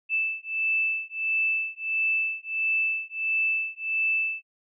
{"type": "beating tone pair", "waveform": "sine", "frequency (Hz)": [2637, 2638.5], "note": ["E7", "E7"], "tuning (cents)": [0, 1], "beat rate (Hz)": 1.5, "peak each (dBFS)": -27, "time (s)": [0.09, 4.43], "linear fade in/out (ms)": 50, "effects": []}